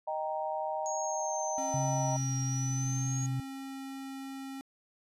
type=chord; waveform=sine; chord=Eb major; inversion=none; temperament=equal; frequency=622.3 / 784 / 932.3 Hz; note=Eb5 / G5 / Bb5; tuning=0 / 0 / 0 cents; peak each=-35 / -36 / -37 dBFS; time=0.07-2.17 s; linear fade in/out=10 ms
type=exponential two-way sweep; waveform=sine; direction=down then up; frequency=6645 to 5690 to 6645 Hz; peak=-37 dBFS; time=0.86-3.26 s; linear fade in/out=0 ms; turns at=2.42 s
type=tone; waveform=square; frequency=269.7 Hz; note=C#4; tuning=47 cents flat; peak=-40 dBFS; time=1.58-4.61 s; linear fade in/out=0 ms
type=tone with pitch glide; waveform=sine; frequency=135.9 to 128.94 Hz; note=C#3 to C3; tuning=-34 to -25 cents; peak=-30 dBFS; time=1.74-3.4 s; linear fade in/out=0 ms; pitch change=-91 cents; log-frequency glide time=1.99-2.35 s
effects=resampled to 32000 Hz